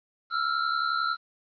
square tone pair together, 1325.8 / 1396.9 Hz, E6 / F6, +10 / 0 cents, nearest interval minor second, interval 90 cents, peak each -28 / -29 dBFS, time 0.3-1.17 s, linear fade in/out 50 ms, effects resampled to 11025 Hz + 10-bit

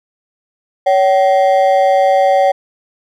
triangle ring-modulated tone, 663 Hz, E5, 10 cents sharp, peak -3 dBFS, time 0.86-2.52 s, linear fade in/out 10 ms, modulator 101 Hz, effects none

